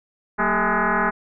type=tone with frequency modulation; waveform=sine; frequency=230 Hz; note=A#3; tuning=23 cents flat; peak=-17 dBFS; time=0.38-1.11 s; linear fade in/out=20 ms; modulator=209 Hz; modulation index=7.5; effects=none